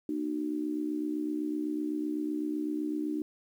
sine tone with amplitude modulation, 302.8 Hz, D#4, 47 cents flat, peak -26 dBFS, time 0.09-3.22 s, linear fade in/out 2 ms, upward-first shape sine, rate 67.9 Hz, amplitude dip 80%, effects 10-bit

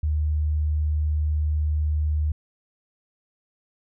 sine tone, 76 Hz, D#2, 40 cents flat, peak -20 dBFS, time 0.03-2.32 s, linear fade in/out 5 ms, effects none

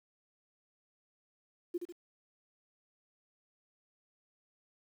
sine tone with echo, 349.2 Hz, F4, in tune, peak -31 dBFS, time 1.74-1.78 s, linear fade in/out 10 ms, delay 73 ms, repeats 2, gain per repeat -6 dB, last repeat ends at 1.926 s, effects 10-bit

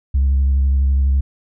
sine tone with vibrato, 67.9 Hz, C#2, 35 cents flat, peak -10 dBFS, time 0.14-1.21 s, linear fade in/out 10 ms, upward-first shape triangle, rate 12 Hz, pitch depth 37 cents each way, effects tanh soft clip ceiling -10 dBFS

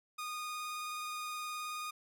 sawtooth tone with vibrato, 1230 Hz, D#6, 20 cents flat, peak -35 dBFS, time 0.18-1.91 s, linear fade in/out 10 ms, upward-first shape square, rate 19 Hz, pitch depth 8 cents each way, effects none

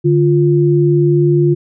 sine tone pair together, 146.83 / 349.2 Hz, D3 / F4, 0 / 0 cents, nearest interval octave + minor third, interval 1500 cents, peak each -11 dBFS, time 0.04-1.55 s, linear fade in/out 20 ms, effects none

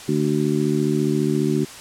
harmonic tone, 74.7 Hz, D2, 30 cents sharp, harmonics 2 / 3 / 4 / 5, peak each -23 / -23 / -23 / -23 dBFS, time 0.08-1.65 s, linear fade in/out 10 ms, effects white hiss -38 dBFS RMS until 1.8 s + low-pass 9000 Hz 12 dB/octave

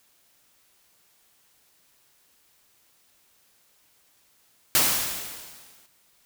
white noise with exponential decay, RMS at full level -18 dBFS, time 4.75-5.86 s, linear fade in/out 0 ms, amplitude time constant 240 ms, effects white hiss -63 dBFS RMS until 6.25 s

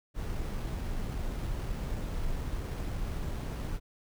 brown noise with sample-and-hold, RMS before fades -34 dBFS, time 0.14-3.8 s, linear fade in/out 50 ms, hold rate 7350 Hz, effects none

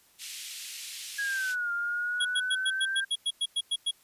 pink band-pass noise, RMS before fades -41 dBFS, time 0.18-1.56 s, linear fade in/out 50 ms, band 2500 to 12000 Hz, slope 24 dB/octave
sine linear two-way sweep, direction down then up, 1661.2 to 1396.9 to 1588 Hz, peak -28 dBFS, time 1.18-3.05 s, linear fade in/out 10 ms, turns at 1.72 s
square tone bursts, 3322 Hz, G#7, in tune, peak -26 dBFS, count 12, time 2.2-3.912 s, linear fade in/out 10 ms, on 51 ms, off 100 ms
effects white hiss -62 dBFS RMS until 4.03 s + resampled to 32000 Hz

